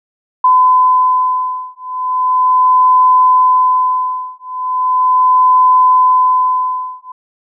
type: beating tone pair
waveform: sine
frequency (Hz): 1013 / 1013.38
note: B5 / B5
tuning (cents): +44 / +44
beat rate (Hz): 0.38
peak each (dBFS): -11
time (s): 0.44-7.12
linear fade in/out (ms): 5
effects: none